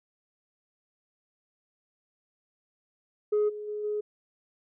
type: tone with level steps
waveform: sine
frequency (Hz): 420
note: G#4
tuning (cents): +19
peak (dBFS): -20 / -35 / -31 / -27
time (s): 3.32-4.01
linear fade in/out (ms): 10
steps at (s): 3.48 / 3.67 / 3.83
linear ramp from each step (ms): 20
effects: tanh soft clip ceiling -20 dBFS